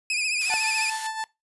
sawtooth tone with vibrato, 2489 Hz, D#7, in tune, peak -20 dBFS, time 0.1-0.9 s, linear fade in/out 2 ms, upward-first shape triangle, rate 14 Hz, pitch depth 89 cents each way
white high-pass noise, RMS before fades -35 dBFS, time 0.41-1.07 s, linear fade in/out 2 ms, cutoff 1400 Hz, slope 12 dB/octave
40% pulse tone with exponential growth, 740 Hz, F#5, in tune, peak -23 dBFS, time 0.44-0.54 s, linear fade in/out 0 ms, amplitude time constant 20 ms
30% pulse tone with tremolo, 880 Hz, A5, in tune, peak -24 dBFS, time 0.5-1.24 s, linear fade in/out 0 ms, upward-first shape sine, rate 7.4 Hz, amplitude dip 55%
effects noise-tail reverb RT60 0.2 s tail -21 dB re dry + resampled to 24000 Hz

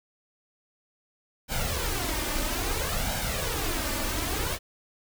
pink noise with flanger, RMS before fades -29 dBFS, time 1.48-4.59 s, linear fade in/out 50 ms, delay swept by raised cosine 1.3 to 3.4 ms, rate 0.6 Hz, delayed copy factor +0.65, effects none

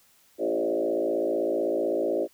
sine tone with frequency modulation, 466.2 Hz, A#4, in tune, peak -23 dBFS, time 0.38-2.28 s, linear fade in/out 50 ms, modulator 55.8 Hz, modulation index 2.8, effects white hiss -61 dBFS RMS until 2.33 s

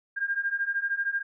sine beating tone pair, 1600 / 1613 Hz, G6 / G6, +35 / +49 cents, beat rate 13 Hz, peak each -30 / -28 dBFS, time 0.16-1.23 s, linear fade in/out 20 ms, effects none

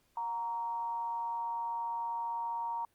sine tone with frequency modulation, 932.3 Hz, A#5, in tune, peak -33 dBFS, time 0.17-2.85 s, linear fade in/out 2 ms, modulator 205 Hz, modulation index 0.35, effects pink hiss -72 dBFS RMS until 2.94 s + Opus 48 kbps

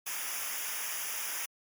white noise with comb filter, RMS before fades -36 dBFS, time 0.06-1.46 s, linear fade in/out 10 ms, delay 0.24 ms, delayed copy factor -1, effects MP3 96 kbps

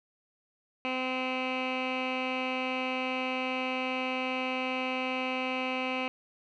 15% pulse tone with low-pass filter, 257.5 Hz, C4, 28 cents flat, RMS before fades -32 dBFS, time 0.85-6.08 s, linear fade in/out 0 ms, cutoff 2600 Hz, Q 3.7, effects none

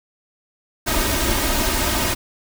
pink noise with comb filter, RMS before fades -20 dBFS, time 0.86-2.15 s, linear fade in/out 20 ms, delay 3.2 ms, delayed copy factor +0.7, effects none

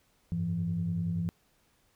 sine tone cluster, 92 / 102.4 / 169.3 Hz, F#2 / G#2 / E3, -9 / -24 / +46 cents, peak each -38 / -35 / -29 dBFS, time 0.32-1.29 s, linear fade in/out 0 ms, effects tanh soft clip ceiling -21 dBFS + pink hiss -69 dBFS RMS until 1.95 s

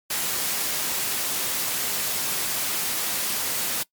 white high-pass noise, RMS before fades -26 dBFS, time 0.1-3.83 s, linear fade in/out 5 ms, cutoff 110 Hz, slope 12 dB/octave, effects noise-tail reverb RT60 0.1 s tail -21 dB re dry + MP3 96 kbps

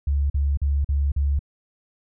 sine tone bursts, 70.7 Hz, C#2, 35 cents sharp, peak -18 dBFS, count 5, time 0.07-1.392 s, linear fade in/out 5 ms, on 230 ms, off 43 ms, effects none

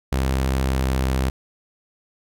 sawtooth tone with pitch glide, 66 to 65.43 Hz, C2 to C2, +16 to +1 cents, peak -15 dBFS, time 0.12-1.3 s, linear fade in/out 5 ms, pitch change -15 cents, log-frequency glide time 0.62-0.87 s, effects none

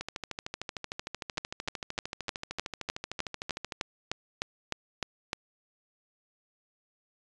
two click trains, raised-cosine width 0.2 ms, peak -13 / -18 dBFS, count 14 / 50, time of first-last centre 1.38-5.331 / 0.01-3.722 s, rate 3.29 / 13.2 Hz, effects resampled to 22050 Hz

